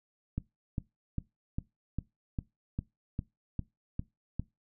click train, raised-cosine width 5 ms, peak -20 dBFS, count 11, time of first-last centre 0.38-4.396 s, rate 2.49 Hz, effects noise-tail reverb RT60 0.2 s tail -20 dB re dry

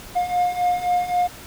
triangle beating tone pair, 711 / 714.8 Hz, F5 / F5, +31 / +40 cents, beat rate 3.8 Hz, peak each -22 / -18 dBFS, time 0.15-1.28 s, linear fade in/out 20 ms, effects pink hiss -40 dBFS RMS until 1.46 s

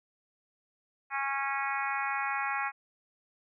harmonic tone, 275 Hz, C#4, 14 cents flat, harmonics 3 / 4 / 5 / 6 / 7 / 8 / 9, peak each -35 / -36 / -37 / -38 / -38 / -39 / -40 dBFS, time 1.1-2.72 s, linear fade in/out 50 ms, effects none

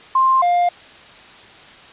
sine / triangle tone pair in turn, 1053 / 704.2 Hz, C6 / F5, +11 / +14 cents, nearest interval perfect fifth, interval 697 cents, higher first, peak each -11 dBFS, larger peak neither, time 0.15-0.42 / 0.42-0.69 s, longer neither, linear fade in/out 5 ms, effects white hiss -42 dBFS RMS until 1.92 s + resampled to 8000 Hz

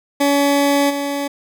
20% pulse tone with level steps, 283.1 Hz, C#4, 37 cents sharp, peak -8 / -15 dBFS, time 0.2-1.28 s, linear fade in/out 10 ms, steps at 0.89 s, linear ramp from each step 20 ms, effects none

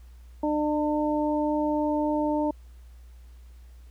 harmonic tone, 300.3 Hz, D4, 39 cents sharp, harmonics 1 / 2 / 3, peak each -25 / -28 / -30 dBFS, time 0.43-2.51 s, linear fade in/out 5 ms, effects added 60 Hz sine -45 dBFS peak until 3.9 s + pink hiss -64 dBFS RMS until 3.9 s

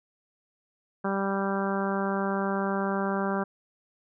harmonic tone, 196 Hz, G3, in tune, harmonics 1 / 2 / 3 / 4 / 5 / 6 / 7 / 8, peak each -29 / -32 / -34 / -35 / -36 / -37 / -37 / -38 dBFS, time 1.04-3.44 s, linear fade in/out 10 ms, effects none

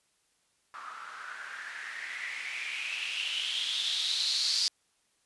violet noise with low-pass filter sweep, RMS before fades -34 dBFS, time 0.74-4.68 s, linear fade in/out 0 ms, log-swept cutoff 1200 to 4700 Hz, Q 6.6, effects white hiss -72 dBFS RMS until 5.25 s + resampled to 24000 Hz

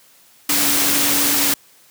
sine tone in noise, 285.1 Hz, C#4, 49 cents sharp, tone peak -26 dBFS, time 0.49-1.54 s, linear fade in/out 5 ms, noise white, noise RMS -17 dBFS, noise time 0.49-1.54 s, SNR -12 dB, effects white hiss -51 dBFS RMS until 1.9 s + high-pass 100 Hz 12 dB/octave

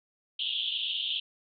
pink band-pass noise, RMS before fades -32 dBFS, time 0.39-1.2 s, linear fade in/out 5 ms, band 2900 to 3600 Hz, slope 96 dB/octave, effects none

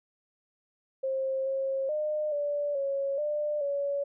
sine tone with pitch steps, 532 / 538 / 607 / 581 / 552 / 596 / 565 Hz, C5 / C5 / D#5 / D5 / C#5 / D5 / C#5, +29 / +48 / -43 / -19 / -7 / +25 / +33 cents, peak -27 dBFS, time 1.03-4.04 s, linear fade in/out 10 ms, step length 430 ms, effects none

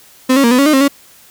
35% pulse tone with pitch steps, 258.2 / 276.1 / 234.4 / 251 / 279.2 / 305.9 / 267.4 / 280.5 Hz, C4 / C#4 / A#3 / B3 / C#4 / D#4 / C4 / C#4, -23 / -7 / +10 / +28 / +13 / -29 / +38 / +21 cents, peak -6 dBFS, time 0.29-0.882 s, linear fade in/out 10 ms, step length 74 ms, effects white hiss -44 dBFS RMS until 1.3 s

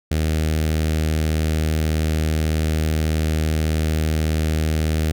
sawtooth tone with notch filter, 78.3 Hz, D#2, 11 cents sharp, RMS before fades -20 dBFS, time 0.11-5.12 s, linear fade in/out 5 ms, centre 1000 Hz, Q 1.1, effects none

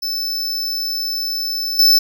square tone with level steps, 5274 Hz, E8, in tune, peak -20 / -9 dBFS, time 0.02-1.99 s, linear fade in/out 10 ms, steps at 1.79 s, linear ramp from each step 2 ms, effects none

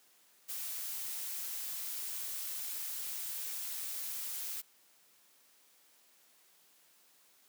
blue noise, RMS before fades -40 dBFS, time 0.48-4.62 s, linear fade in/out 20 ms, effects white hiss -66 dBFS RMS until 7.48 s + high-pass 200 Hz 12 dB/octave

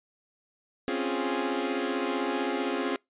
sawtooth chord, Db major seventh, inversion third, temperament equal, 261.6 / 277.2 / 349.2 / 415.3 Hz, C4 / Db4 / F4 / Ab4, 0 / 0 / 0 / 0 cents, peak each -29 dBFS, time 0.88-2.96 s, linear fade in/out 0 ms, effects noise-tail reverb RT60 0.2 s tail -26 dB re dry + resampled to 8000 Hz

